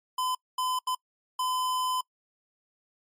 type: tone bursts at uneven times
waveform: square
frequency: 1016 Hz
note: B5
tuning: 49 cents sharp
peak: -27 dBFS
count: 4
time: 0.18-0.35 / 0.58-0.79 / 0.87-0.95 / 1.39-2.01 s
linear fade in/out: 5 ms
effects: noise-tail reverb RT60 0.1 s tail -26 dB re dry + MP3 64 kbps